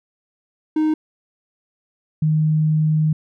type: tone pair in turn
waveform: triangle / sine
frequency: 310.3 / 155.15 Hz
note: D#4 / D#3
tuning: -5 / -5 cents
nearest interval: octave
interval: 1200 cents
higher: first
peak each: -13 / -14 dBFS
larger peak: first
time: 0.76-0.94 / 2.22-3.13 s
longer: second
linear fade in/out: 5 ms
effects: none